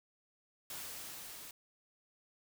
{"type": "noise with level ramp", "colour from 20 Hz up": "white", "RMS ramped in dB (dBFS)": [-44, -50], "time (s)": [0.7, 1.51], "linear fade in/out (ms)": 2, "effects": []}